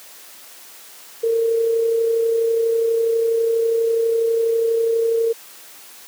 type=tone with amplitude modulation; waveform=sine; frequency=457.1 Hz; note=A#4; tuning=34 cents flat; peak=-13 dBFS; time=1.23-5.33 s; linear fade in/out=10 ms; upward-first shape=sine; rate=32.2 Hz; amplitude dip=35%; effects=white hiss -42 dBFS RMS until 6.07 s + high-pass 300 Hz 12 dB/octave